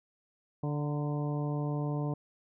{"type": "harmonic tone with a mistuned harmonic", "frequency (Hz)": 146.83, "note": "D3", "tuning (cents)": 0, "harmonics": [1, 2, 3, 4, 5, 6, 7], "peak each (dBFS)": [-31, -37, -41, -43, -45, -47, -48], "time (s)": [0.63, 2.14], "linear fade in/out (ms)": 5, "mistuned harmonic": 6, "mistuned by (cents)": 62, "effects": []}